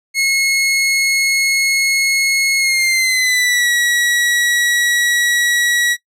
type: tone with pitch glide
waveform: sawtooth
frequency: 2172 to 1923.9 Hz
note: C#7 to B6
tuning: -36 to -46 cents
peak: -9 dBFS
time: 0.14-5.97 s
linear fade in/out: 50 ms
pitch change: -210 cents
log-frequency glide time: 2.58-3.7 s
effects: noise-tail reverb RT60 0.1 s tail -21 dB re dry + low-pass 12000 Hz 12 dB/octave